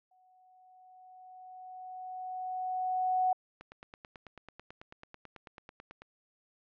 sine tone with exponential growth, 741 Hz, F#5, 2 cents sharp, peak -24 dBFS, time 0.11-3.33 s, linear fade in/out 5 ms, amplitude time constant 700 ms
click train, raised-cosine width 0.2 ms, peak -26 dBFS, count 23, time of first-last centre 3.61-6.02 s, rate 9.13 Hz
effects low-pass 2000 Hz 12 dB/octave

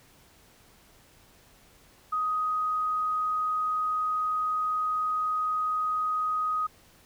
sine tone, 1252 Hz, D#6, 10 cents sharp, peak -25 dBFS, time 2.12-6.67 s, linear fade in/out 10 ms, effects pink hiss -58 dBFS RMS until 7.05 s

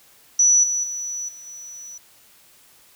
sine tone with level steps, 5920 Hz, F#8, in tune, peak -12 / -20 / -26 / -38 / -35 dBFS, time 0.39-1.98 s, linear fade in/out 5 ms, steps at 0.63 / 0.83 / 1.28 / 1.46 s, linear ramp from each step 10 ms, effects white hiss -53 dBFS RMS until 2.95 s

